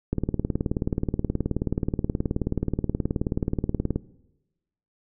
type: click train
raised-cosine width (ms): 3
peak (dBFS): -11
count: 73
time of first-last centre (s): 0.13-3.96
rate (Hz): 18.8
effects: noise-tail reverb RT60 1.0 s tail -20 dB re dry